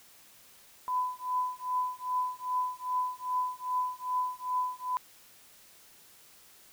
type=tone with tremolo; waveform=sine; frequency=1003 Hz; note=B5; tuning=26 cents sharp; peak=-25 dBFS; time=0.88-4.97 s; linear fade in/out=0 ms; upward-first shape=triangle; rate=2.5 Hz; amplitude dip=100%; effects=white hiss -57 dBFS RMS until 6.72 s